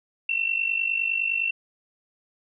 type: tone with amplitude modulation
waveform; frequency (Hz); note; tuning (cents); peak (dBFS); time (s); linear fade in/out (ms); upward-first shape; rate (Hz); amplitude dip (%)
sine; 2703; E7; +43; -19; 0.29-1.51; 5; sine; 49.8; 75
effects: none